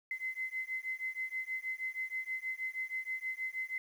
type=beating tone pair; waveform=sine; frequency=2049 / 2055.3 Hz; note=C7 / C7; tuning=-37 / -31 cents; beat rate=6.3 Hz; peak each=-39 / -39 dBFS; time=0.11-3.78 s; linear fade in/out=2 ms; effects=10-bit